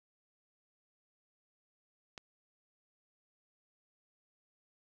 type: click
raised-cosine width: 0.2 ms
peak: -27 dBFS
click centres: 2.178 s
effects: none